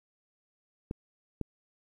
clicks, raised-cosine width 3 ms, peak -21 / -20 dBFS, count 2, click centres 0.911 / 1.413 s, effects 10-bit

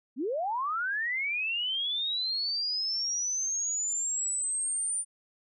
sine linear sweep, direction up, 220 to 9250 Hz, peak -28 dBFS, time 0.16-5.05 s, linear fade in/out 50 ms, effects none

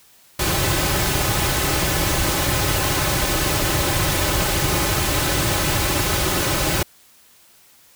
pink noise with comb filter, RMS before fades -20 dBFS, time 0.39-6.83 s, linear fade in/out 5 ms, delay 4.3 ms, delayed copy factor -0.6, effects white hiss -52 dBFS RMS until 7.95 s

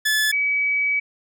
sawtooth / sine tone pair in turn, 1727 / 2280 Hz, A6 / C#7, -33 / +48 cents, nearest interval perfect fourth, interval 481 cents, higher second, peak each -14 / -18 dBFS, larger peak first, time 0.05-0.32 / 0.32-1 s, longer second, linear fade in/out 10 ms, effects none

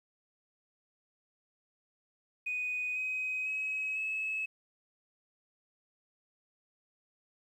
sine tone with pitch steps, 2489 / 2521 / 2553 / 2586 Hz, D#7 / D#7 / D#7 / E7, 0 / +22 / +44 / -34 cents, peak -31 dBFS, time 2.46-4.46 s, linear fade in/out 10 ms, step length 500 ms, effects tanh soft clip ceiling -27 dBFS + 11-bit

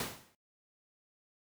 pink noise with exponential decay, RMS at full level -33 dBFS, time 0-0.35 s, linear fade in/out 2 ms, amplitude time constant 76 ms, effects noise-tail reverb RT60 0.1 s tail -19 dB re dry + high-pass 100 Hz 12 dB/octave

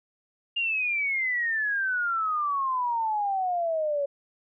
sine exponential sweep, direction down, 2826 to 557 Hz, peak -24 dBFS, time 0.56-4.06 s, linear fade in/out 10 ms, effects none

